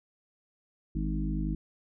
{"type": "harmonic tone with a mistuned harmonic", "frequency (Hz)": 51.91, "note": "G#1", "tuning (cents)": 0, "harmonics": [1, 3, 4, 5, 6], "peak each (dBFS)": [-31, -34, -36, -40, -37], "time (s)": [0.95, 1.55], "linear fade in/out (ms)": 5, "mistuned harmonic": 3, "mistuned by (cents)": 19, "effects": []}